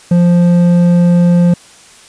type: tone with hard clipping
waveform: sine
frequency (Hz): 174.5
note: F3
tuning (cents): -1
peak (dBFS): -7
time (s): 0.11-1.54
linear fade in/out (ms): 5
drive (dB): 6
effects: white hiss -40 dBFS RMS until 2.08 s + resampled to 22050 Hz